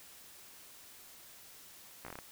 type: slowing click train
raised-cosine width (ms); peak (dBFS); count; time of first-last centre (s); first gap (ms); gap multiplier
0.5; -29; 7; 2.05-2.188; 15; 1.17
effects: white hiss -55 dBFS RMS until 2.31 s